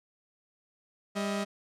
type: tone pair together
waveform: sawtooth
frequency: 199.9 / 634.6 Hz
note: G3 / D#5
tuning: +34 / +34 cents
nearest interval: octave + minor sixth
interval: 2000 cents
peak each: -27 / -31 dBFS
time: 1.15-1.45 s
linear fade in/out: 20 ms
effects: low-pass 9000 Hz 12 dB/octave